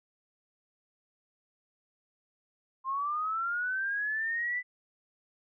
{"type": "linear sweep", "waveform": "sine", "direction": "up", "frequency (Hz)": [1046.5, 2000], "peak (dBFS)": -29, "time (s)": [2.84, 4.63], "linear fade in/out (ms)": 50, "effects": []}